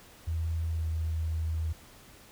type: tone with pitch glide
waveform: sine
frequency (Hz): 81.7 to 80.39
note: E2 to E2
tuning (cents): -15 to -43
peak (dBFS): -28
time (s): 0.27-1.73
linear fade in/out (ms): 10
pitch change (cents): -28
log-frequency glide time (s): 0.74-0.83
effects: pink hiss -54 dBFS RMS until 2.31 s